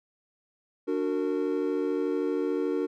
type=chord; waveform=triangle; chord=D augmented; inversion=none; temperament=just; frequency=293.7 / 367.1 / 458.9 Hz; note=D4 / F#4 / A#4; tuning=0 / -14 / -27 cents; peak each=-28 dBFS; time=0.87-2.87 s; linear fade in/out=20 ms; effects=none